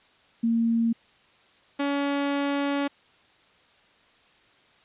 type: tone pair in turn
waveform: sine / sawtooth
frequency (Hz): 230 / 282.6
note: A#3 / C#4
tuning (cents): -23 / +34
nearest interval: major third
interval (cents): 357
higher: second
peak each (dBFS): -20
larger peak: neither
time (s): 0.43-0.93 / 1.79-2.88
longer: second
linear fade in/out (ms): 10
effects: white hiss -59 dBFS RMS until 4.84 s + resampled to 8000 Hz